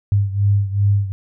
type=beating tone pair; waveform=sine; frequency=100 / 102.6 Hz; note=G2 / G#2; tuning=+35 / -21 cents; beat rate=2.6 Hz; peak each=-15 / -19 dBFS; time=0.12-1.12 s; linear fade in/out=0 ms; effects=none